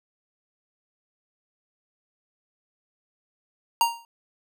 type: tone with exponential decay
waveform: square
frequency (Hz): 932.3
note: A#5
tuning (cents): 0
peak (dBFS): -15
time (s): 3.81-4.05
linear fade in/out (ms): 1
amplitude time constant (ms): 52
effects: none